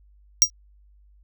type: tone with exponential decay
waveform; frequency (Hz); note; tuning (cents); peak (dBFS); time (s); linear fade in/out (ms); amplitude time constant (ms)
square; 5700; F8; +34; -7; 0.42-0.5; 0; 16
effects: added 50 Hz sine -52 dBFS peak until 1.23 s